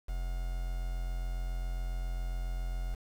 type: tone with quantisation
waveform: triangle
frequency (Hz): 43.65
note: F1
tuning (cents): 0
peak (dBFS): -30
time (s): 0.08-2.95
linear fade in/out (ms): 10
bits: 8
effects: none